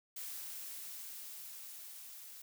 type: noise with level ramp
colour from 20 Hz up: blue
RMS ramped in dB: -44 to -52 dBFS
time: 0.16-2.42 s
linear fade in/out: 5 ms
effects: none